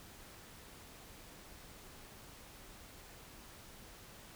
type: silence
effects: pink hiss -55 dBFS RMS until 4.35 s